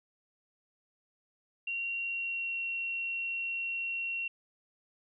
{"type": "tone with pitch glide", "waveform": "sine", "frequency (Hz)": [2753, 2734], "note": ["F7", "F7"], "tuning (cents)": [-25, -37], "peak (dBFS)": -32, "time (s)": [1.67, 4.28], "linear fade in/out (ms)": 5, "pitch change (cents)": -12, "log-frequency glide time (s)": [1.99, 2.59], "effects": []}